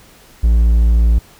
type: tone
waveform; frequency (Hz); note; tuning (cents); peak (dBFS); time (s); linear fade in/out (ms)
triangle; 57; A#1; -38; -6; 0.43-1.19; 10
effects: pink hiss -45 dBFS RMS until 1.39 s